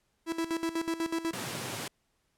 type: tone with tremolo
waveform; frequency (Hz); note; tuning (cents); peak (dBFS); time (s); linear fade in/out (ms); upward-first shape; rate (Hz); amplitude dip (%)
45% pulse; 329.6; E4; 0; -28; 0.26-1.34; 50; square; 8.1; 75
type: high-pass noise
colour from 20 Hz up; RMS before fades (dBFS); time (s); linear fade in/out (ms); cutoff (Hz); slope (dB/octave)
pink; -37; 1.33-1.88; 5; 100; 96
effects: pink hiss -75 dBFS RMS until 2.37 s + low-pass 12000 Hz 12 dB/octave